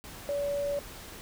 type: tone in noise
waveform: sine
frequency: 571 Hz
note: D5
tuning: 49 cents flat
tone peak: -28 dBFS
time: 0.29-0.79 s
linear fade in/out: 0 ms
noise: pink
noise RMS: -45 dBFS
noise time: 0.04-1.21 s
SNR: +14 dB
effects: none